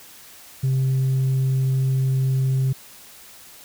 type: tone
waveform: sine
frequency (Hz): 132.3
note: C3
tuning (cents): +20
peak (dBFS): -15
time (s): 0.63-2.73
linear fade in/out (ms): 10
effects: tanh soft clip ceiling -16 dBFS + white hiss -45 dBFS RMS until 3.64 s